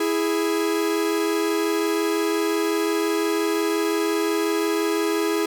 45% pulse tone pair together, 329.6 / 415.3 Hz, E4 / G#4, 0 / 0 cents, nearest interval major third, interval 400 cents, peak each -23 / -23 dBFS, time 0-5.46 s, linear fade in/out 5 ms, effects none

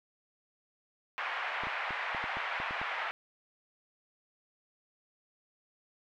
white band-pass noise, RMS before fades -36 dBFS, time 1.18-3.11 s, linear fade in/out 0 ms, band 670 to 2300 Hz, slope 24 dB/octave
clicks, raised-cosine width 2 ms, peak -30 dBFS, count 9, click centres 1.636 / 1.67 / 1.907 / 2.148 / 2.241 / 2.37 / 2.601 / 2.709 / 2.815 s
effects none

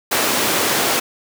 pink high-pass noise, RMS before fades -18 dBFS, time 0.11-1 s, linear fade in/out 10 ms, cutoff 290 Hz, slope 12 dB/octave, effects none

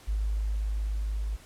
sine tone with level ramp, 52.2 Hz, G#1, 10 cents sharp, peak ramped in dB -25 to -28 dBFS, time 0.07-1.37 s, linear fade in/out 20 ms, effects pink hiss -53 dBFS RMS until 1.45 s + low-pass 12000 Hz 12 dB/octave

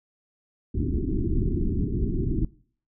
pink low-pass noise, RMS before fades -25 dBFS, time 0.74-2.45 s, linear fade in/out 5 ms, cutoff 390 Hz, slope 96 dB/octave, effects noise-tail reverb RT60 0.5 s tail -21 dB re dry

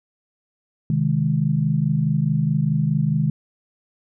sine chord, Ab major, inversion first, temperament equal, 130.81 / 155.56 / 207.7 Hz, C3 / Eb3 / Ab3, 0 / 0 / 0 cents, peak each -23 / -19 / -24 dBFS, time 0.9-3.3 s, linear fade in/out 2 ms, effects none

